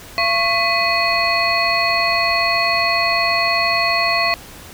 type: tone cluster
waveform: sine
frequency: 681 / 1101 / 2002 / 2507 / 4340 Hz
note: F5 / C#6 / B6 / D#7 / C#8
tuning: -44 / -12 / +23 / +12 / -37 cents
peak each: -21 dBFS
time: 0.18-4.34 s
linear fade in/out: 0 ms
effects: pink hiss -38 dBFS RMS until 4.73 s